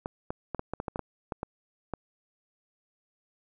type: clicks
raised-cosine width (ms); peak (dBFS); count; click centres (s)
1; -18; 12; 0.059 / 0.305 / 0.547 / 0.594 / 0.736 / 0.801 / 0.882 / 0.959 / 0.993 / 1.322 / 1.431 / 1.937
effects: none